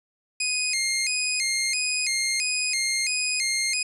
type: tone with vibrato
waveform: 15% pulse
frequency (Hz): 2300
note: D7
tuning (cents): -37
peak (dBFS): -16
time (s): 0.4-3.83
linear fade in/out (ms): 5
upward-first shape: square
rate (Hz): 1.5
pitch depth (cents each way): 140
effects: resampled to 24000 Hz